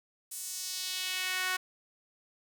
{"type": "tone with high-pass filter sweep", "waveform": "sawtooth", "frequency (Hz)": 370, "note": "F#4", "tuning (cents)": 0, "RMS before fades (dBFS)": -35, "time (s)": [0.31, 1.57], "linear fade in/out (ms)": 10, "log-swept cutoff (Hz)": [9000, 1400], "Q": 1.5, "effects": []}